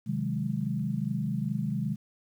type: chord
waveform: sine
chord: Ab dominant seventh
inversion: first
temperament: equal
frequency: 130.81 / 155.56 / 185 / 207.7 Hz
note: C3 / Eb3 / Gb3 / Ab3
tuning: 0 / 0 / 0 / 0 cents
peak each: -33 / -33 / -35 / -32 dBFS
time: 0.06-1.96 s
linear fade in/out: 20 ms
effects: 10-bit